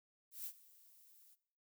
violet noise with ADSR envelope, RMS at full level -44 dBFS, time 0.31-1.36 s, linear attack 150 ms, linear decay 65 ms, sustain -21 dB, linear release 32 ms, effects noise-tail reverb RT60 0.6 s tail -18 dB re dry

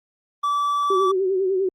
triangle tone, 1156 Hz, D6, 28 cents flat, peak -17 dBFS, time 0.43-1.12 s, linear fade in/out 10 ms
sine tone with vibrato, 380 Hz, F#4, 46 cents sharp, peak -18 dBFS, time 0.9-1.69 s, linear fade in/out 5 ms, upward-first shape sine, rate 10 Hz, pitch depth 64 cents each way
effects Opus 32 kbps

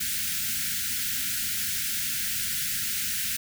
white band-stop noise, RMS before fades -29 dBFS, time 0-3.37 s, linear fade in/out 10 ms, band 260 to 1400 Hz, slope 96 dB/octave, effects none

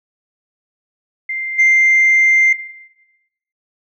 sine tone with level steps, 2093 Hz, C7, in tune, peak -19 / -6 dBFS, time 1.29-2.53 s, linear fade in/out 5 ms, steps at 1.58 s, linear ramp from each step 20 ms, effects noise-tail reverb RT60 1.0 s tail -17 dB re dry + tanh soft clip ceiling -5 dBFS

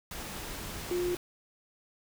sine tone in noise, 355 Hz, F4, 28 cents sharp, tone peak -28 dBFS, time 0.91-1.15 s, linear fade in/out 2 ms, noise pink, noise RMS -40 dBFS, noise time 0.11-1.17 s, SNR +9 dB, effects none

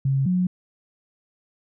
sine tone pair in turn, 135.7 / 181.61 Hz, C#3 / F#3, -36 / -32 cents, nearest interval perfect fourth, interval 504 cents, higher second, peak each -18 dBFS, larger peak neither, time 0.05-0.26 / 0.26-0.47 s, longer neither, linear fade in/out 5 ms, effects none

